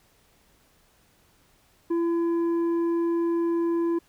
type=tone with tanh clipping; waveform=sine; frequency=337.4 Hz; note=E4; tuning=40 cents sharp; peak=-23 dBFS; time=1.9-3.99 s; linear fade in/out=10 ms; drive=6 dB; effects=pink hiss -62 dBFS RMS until 4.08 s